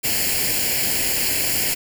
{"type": "noise with comb filter", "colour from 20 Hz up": "white", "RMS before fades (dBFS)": -21, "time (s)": [0.03, 1.75], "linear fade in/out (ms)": 20, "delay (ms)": 0.41, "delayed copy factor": 0.75, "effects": []}